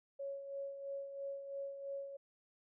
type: tone with tremolo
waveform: sine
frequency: 554.4 Hz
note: C#5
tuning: in tune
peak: -39 dBFS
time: 0.19-2.17 s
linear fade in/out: 10 ms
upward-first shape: sine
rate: 3 Hz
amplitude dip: 55%
effects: none